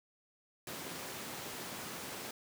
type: high-pass noise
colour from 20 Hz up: pink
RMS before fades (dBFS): -44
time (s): 0.67-2.31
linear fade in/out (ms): 2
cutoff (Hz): 180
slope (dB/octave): 12
effects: none